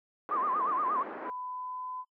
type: band-pass noise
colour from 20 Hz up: pink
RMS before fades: -41 dBFS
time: 0.29-1.3 s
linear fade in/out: 0 ms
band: 290 to 1600 Hz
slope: 24 dB/octave
type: tone with vibrato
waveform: sine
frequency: 1118 Hz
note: C#6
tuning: 14 cents sharp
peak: -27 dBFS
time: 0.31-1.03 s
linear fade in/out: 5 ms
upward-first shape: sine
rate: 8.5 Hz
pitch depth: 180 cents each way
type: tone with pitch glide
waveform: sine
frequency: 1000 to 1011 Hz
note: B5 to B5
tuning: +21 to +40 cents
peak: -36 dBFS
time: 1.22-2.05 s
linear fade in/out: 50 ms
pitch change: +19 cents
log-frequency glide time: 1.35-1.92 s
effects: noise-tail reverb RT60 0.1 s tail -24 dB re dry